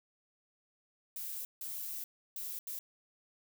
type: noise bursts at uneven times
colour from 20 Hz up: violet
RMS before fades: -41 dBFS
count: 4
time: 1.16-1.45 / 1.61-2.04 / 2.36-2.59 / 2.67-2.79 s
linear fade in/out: 2 ms
effects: none